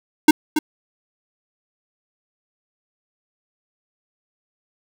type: tone with echo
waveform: square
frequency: 307 Hz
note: D#4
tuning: 23 cents flat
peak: -6 dBFS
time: 0.28-0.31 s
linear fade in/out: 5 ms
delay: 280 ms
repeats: 1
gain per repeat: -10 dB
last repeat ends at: 0.59 s
effects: none